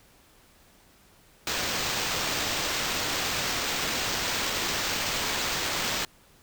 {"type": "noise with sample-and-hold", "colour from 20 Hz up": "white", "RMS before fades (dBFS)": -29, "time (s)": [1.47, 6.05], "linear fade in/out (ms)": 2, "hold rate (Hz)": 11025, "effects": ["pink hiss -58 dBFS RMS until 6.42 s"]}